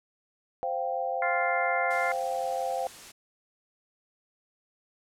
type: chord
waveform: sine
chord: C suspended fourth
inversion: none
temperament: equal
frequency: 523.3 / 698.5 / 784 Hz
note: C5 / F5 / G5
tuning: 0 / 0 / 0 cents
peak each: -32 dBFS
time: 0.63-2.87 s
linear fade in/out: 0 ms
type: harmonic tone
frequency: 349.2 Hz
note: F4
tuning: in tune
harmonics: 2 / 3 / 4 / 5 / 6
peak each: -36 / -36 / -32 / -36 / -31 dBFS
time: 1.22-2.12 s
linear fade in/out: 2 ms
type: noise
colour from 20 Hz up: white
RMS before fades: -46 dBFS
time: 1.9-3.12 s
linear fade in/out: 10 ms
effects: low-pass 10000 Hz 12 dB/octave